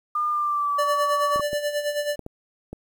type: tone with pitch glide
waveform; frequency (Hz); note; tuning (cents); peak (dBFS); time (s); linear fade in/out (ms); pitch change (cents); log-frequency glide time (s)
sine; 1207 to 1139.3; D6 to C#6; +47 to +47; -21; 0.15-1.41; 5; -100; 0.3-0.84
type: tone with tremolo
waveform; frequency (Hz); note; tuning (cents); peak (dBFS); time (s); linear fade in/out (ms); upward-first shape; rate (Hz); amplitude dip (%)
square; 587.3; D5; 0; -22; 0.78-2.16; 10; sine; 9.3; 65
type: clicks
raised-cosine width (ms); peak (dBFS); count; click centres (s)
2; -21; 6; 1.36 / 1.396 / 1.531 / 2.193 / 2.264 / 2.73
effects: 9-bit